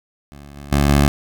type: tone with level steps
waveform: 15% pulse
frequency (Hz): 71.3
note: C#2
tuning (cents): +49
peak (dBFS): -31 / -27 / -7 / -5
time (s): 0.32-1.08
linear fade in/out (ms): 0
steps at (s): 0.56 / 0.72 / 0.89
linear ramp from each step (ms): 2
effects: none